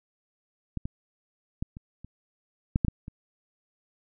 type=clicks; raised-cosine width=5 ms; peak=-18 / -20 / -17 / -28 / -30 / -10 / -10 / -13 / -26 dBFS; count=9; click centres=0.773 / 0.855 / 1.625 / 1.769 / 2.046 / 2.759 / 2.848 / 2.883 / 3.081 s; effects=none